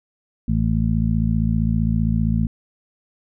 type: harmonic tone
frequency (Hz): 55.3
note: A1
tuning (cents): +9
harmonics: 1 / 2 / 3 / 4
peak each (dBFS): -22 / -22 / -22 / -22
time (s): 0.48-2.47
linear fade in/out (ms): 5
effects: none